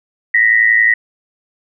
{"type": "tone pair together", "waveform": "sine", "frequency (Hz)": [1864.6, 1975.5], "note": ["A#6", "B6"], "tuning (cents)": [0, 0], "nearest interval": "minor second", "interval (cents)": 100, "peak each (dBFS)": -11, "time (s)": [0.34, 0.94], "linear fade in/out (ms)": 5, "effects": []}